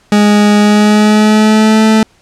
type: tone with pitch glide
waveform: 40% pulse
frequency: 207.7 to 218.9 Hz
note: G#3 to A3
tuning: 0 to -9 cents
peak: -4 dBFS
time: 0.12-2.03 s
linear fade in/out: 2 ms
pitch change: +91 cents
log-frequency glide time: 0.59-1.84 s
effects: pink hiss -49 dBFS RMS until 2.21 s + low-pass 8000 Hz 12 dB/octave